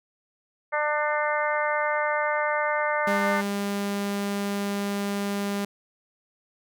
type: harmonic tone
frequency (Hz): 299.2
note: D4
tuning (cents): +32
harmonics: 2 / 3 / 4 / 5 / 6 / 7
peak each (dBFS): -27 / -29 / -30 / -31 / -32 / -32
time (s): 0.72-3.42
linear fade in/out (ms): 20
type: tone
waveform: sawtooth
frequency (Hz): 201.3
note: G3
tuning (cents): +46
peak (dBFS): -22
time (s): 3.07-5.65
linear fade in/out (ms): 5
effects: none